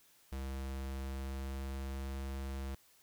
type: tone with pitch glide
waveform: square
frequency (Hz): 66.9 to 67.48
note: C2 to C#2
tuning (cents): +39 to -46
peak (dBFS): -39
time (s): 0.32-2.75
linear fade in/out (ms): 5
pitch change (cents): +15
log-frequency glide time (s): 0.74-2.03
effects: white hiss -66 dBFS RMS until 3.02 s